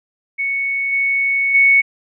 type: tone with level steps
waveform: sine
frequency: 2217 Hz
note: C#7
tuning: in tune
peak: -17 / -14 / -8 dBFS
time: 0.38-1.82 s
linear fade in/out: 20 ms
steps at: 0.92 / 1.54 s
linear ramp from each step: 10 ms
effects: none